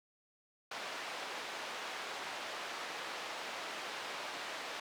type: band-pass noise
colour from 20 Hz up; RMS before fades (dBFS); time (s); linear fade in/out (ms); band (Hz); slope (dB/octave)
pink; -43; 0.71-4.8; 5; 600 to 4200; 12
effects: none